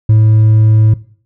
sine tone with hard clipping, 108.9 Hz, A2, 17 cents flat, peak -5 dBFS, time 0.09-0.94 s, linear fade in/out 5 ms, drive 2 dB, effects noise-tail reverb RT60 0.5 s tail -19 dB re dry

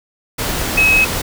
sine tone in noise, 2559 Hz, D#7, 48 cents sharp, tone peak -9 dBFS, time 0.77-1.05 s, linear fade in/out 10 ms, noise pink, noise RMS -20 dBFS, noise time 0.38-1.22 s, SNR +8 dB, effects none

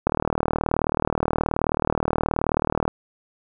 click train, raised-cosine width 1 ms, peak -6 dBFS, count 110, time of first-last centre 0.07-2.879 s, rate 38.8 Hz, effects none

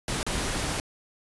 pink noise with dropouts, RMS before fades -29 dBFS, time 0.08-0.8 s, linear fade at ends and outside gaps 1 ms, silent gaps 0.23-0.265 s, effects resampled to 24000 Hz

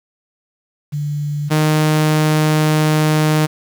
sine / sawtooth tone pair in turn, 146.83 / 154.2 Hz, D3 / D#3, 0 / -15 cents, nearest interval minor second, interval 85 cents, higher second, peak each -18 / -8 dBFS, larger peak second, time 0.92-1.5 / 1.5-3.47 s, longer second, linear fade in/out 20 ms, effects 7-bit

